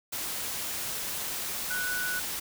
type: tone in noise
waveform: sine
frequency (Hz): 1480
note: F#6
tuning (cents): 0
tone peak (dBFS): -30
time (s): 1.7-2.2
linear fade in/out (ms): 10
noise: white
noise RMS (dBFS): -34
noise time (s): 0.12-2.4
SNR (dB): +1
effects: none